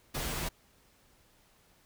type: noise with comb filter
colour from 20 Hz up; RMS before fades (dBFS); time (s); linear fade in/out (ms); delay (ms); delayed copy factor
pink; -35; 0.14-0.49; 10; 9.9; -0.7
effects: pink hiss -65 dBFS RMS until 1.85 s